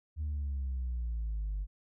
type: exponential sweep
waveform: sine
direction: down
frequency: 77.78 to 48 Hz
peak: -30 dBFS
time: 0.16-1.67 s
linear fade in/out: 50 ms
effects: tanh soft clip ceiling -30 dBFS